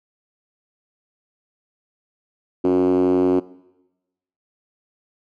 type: tone with band-pass filter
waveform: 5% pulse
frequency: 91.3 Hz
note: F#2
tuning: 23 cents flat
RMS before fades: -17 dBFS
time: 2.64-3.4 s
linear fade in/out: 10 ms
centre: 320 Hz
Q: 8.9
effects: noise-tail reverb RT60 1.0 s tail -20 dB re dry